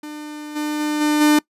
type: tone with level steps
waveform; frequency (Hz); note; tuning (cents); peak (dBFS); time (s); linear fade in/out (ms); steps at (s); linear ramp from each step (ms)
45% pulse; 300.2; D4; +38; -30 / -21 / -19 / -15 / -11; 0.03-1.39; 5; 0.55 / 0.79 / 1 / 1.2; 20
effects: noise-tail reverb RT60 0.1 s tail -23 dB re dry + resampled to 32000 Hz